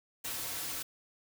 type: noise with comb filter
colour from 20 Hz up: white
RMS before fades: -38 dBFS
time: 0.24-0.83 s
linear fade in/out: 10 ms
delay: 4.9 ms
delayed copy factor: -0.6
effects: none

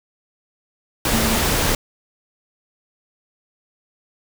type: tone in noise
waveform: sine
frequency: 224 Hz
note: A3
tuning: 31 cents sharp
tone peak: -22 dBFS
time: 1.12-1.36 s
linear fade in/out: 2 ms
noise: pink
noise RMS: -19 dBFS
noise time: 1.05-1.75 s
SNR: -6 dB
effects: none

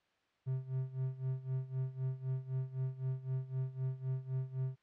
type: tone with tremolo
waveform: triangle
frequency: 130.81 Hz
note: C3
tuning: in tune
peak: -30 dBFS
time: 0.46-4.76 s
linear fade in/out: 20 ms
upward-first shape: sine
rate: 3.9 Hz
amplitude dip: 85%
effects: white hiss -75 dBFS RMS until 4.82 s + low-pass 3000 Hz 12 dB/octave

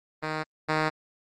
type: tone pair in turn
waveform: 5% pulse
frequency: 155.56 / 155.56 Hz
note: D#3 / D#3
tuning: 0 / 0 cents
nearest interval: unison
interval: 0 cents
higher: neither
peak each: -17 / -12 dBFS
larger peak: second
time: 0.22-0.44 / 0.68-0.9 s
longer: neither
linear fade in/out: 20 ms
effects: low-pass 4000 Hz 12 dB/octave + Opus 24 kbps

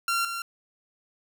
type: tone pair in turn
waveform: sawtooth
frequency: 1374 / 1374 Hz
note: F6 / F6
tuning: -29 / -29 cents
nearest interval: unison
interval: 0 cents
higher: neither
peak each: -20 / -27 dBFS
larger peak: first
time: 0.08-0.25 / 0.25-0.42 s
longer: neither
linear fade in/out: 2 ms
effects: none

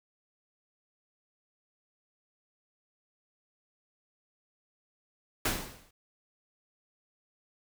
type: noise with exponential decay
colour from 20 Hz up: pink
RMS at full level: -26 dBFS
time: 5.45-5.91 s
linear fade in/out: 5 ms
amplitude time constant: 100 ms
effects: none

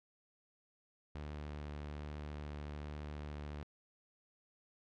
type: tone with vibrato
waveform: sawtooth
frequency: 74.1 Hz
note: D2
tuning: 16 cents sharp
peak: -39 dBFS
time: 1.15-3.63 s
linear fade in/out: 0 ms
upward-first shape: triangle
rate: 1.2 Hz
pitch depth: 11 cents each way
effects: low-pass 4000 Hz 12 dB/octave

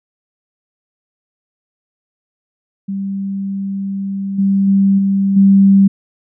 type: tone with level steps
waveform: sine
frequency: 196 Hz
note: G3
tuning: in tune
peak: -18 / -10 / -8 / -11 / -5 dBFS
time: 2.88-5.88 s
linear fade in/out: 10 ms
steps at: 4.38 / 4.67 / 4.98 / 5.36 s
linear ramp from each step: 10 ms
effects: none

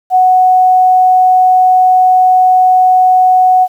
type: tone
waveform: sine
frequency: 740 Hz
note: F#5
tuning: in tune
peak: -4 dBFS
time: 0.1-3.68 s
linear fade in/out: 50 ms
effects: 7-bit

